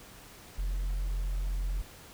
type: tone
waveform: sine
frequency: 44.4 Hz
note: F1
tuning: 29 cents sharp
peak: -26 dBFS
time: 0.58-1.82 s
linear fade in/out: 10 ms
effects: tanh soft clip ceiling -28 dBFS + pink hiss -51 dBFS RMS until 2.13 s